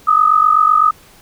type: tone pair together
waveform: sine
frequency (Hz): 1222 / 1269.9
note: D#6 / D#6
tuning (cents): -32 / +35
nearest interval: minor second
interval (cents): 67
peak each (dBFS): -11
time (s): 0.07-0.91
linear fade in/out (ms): 10
effects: pink hiss -45 dBFS RMS until 1.21 s